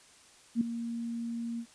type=tone with ADSR envelope; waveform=sine; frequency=233.1 Hz; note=A#3; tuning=in tune; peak=-21 dBFS; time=0.55-1.66 s; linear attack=60 ms; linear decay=4 ms; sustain=-12 dB; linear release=70 ms; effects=white hiss -58 dBFS RMS until 1.74 s + resampled to 22050 Hz